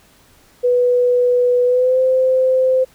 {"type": "tone with pitch glide", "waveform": "sine", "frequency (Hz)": [492.5, 517.6], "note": ["B4", "C5"], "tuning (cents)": [-5, -19], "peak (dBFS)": -11, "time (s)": [0.63, 2.85], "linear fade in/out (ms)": 20, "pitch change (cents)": 86, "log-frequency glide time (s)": [1.65, 2], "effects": ["pink hiss -51 dBFS RMS until 2.94 s"]}